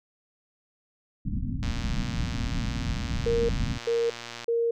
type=low-pass noise; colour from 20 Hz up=pink; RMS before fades=-29 dBFS; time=1.25-3.78 s; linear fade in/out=10 ms; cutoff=280 Hz; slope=96 dB/octave
type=click train; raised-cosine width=0.2 ms; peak=-20 dBFS; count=333; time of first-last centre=1.63-4.444 s; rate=118 Hz
type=tone bursts; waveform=sine; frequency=465.2 Hz; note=A#4; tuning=4 cents flat; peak=-22 dBFS; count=3; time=3.26-4.71 s; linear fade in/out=5 ms; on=230 ms; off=380 ms
effects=none